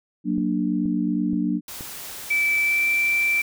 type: chord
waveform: sine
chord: Gb augmented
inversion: none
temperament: equal with one note detuned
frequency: 185 / 233.1 / 295.5 Hz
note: Gb3 / Bb3 / D4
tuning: 0 / 0 / +11 cents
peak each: -25 / -25 / -24 dBFS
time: 0.24-1.61 s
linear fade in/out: 50 ms
type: click train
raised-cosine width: 3 ms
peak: -23 dBFS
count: 4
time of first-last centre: 0.38-1.809 s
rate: 2.1 Hz
type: noise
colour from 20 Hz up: white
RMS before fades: -36 dBFS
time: 1.68-3.42 s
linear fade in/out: 2 ms
type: tone with pitch glide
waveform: sine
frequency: 2317 to 2340 Hz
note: D7 to D7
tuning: -24 to -7 cents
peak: -18 dBFS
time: 2.3-3.42 s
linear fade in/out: 10 ms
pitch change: +17 cents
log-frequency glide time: 2.57-2.85 s
effects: none